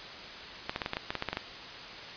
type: clicks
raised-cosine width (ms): 0.3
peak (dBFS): -15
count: 12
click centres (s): 0.695 / 0.761 / 0.818 / 0.861 / 0.934 / 0.969 / 1.105 / 1.153 / 1.224 / 1.287 / 1.33 / 1.371
effects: white hiss -43 dBFS RMS until 2.16 s + resampled to 11025 Hz